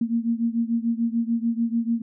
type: beating tone pair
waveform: sine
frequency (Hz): 229.3 / 236.1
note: A#3 / A#3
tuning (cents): -28 / +22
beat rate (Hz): 6.8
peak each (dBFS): -23 / -25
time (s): 0.01-2.02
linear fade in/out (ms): 5
effects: none